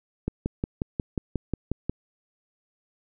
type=click train; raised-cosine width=3 ms; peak=-13 dBFS; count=10; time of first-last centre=0.28-1.896 s; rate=5.57 Hz; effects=none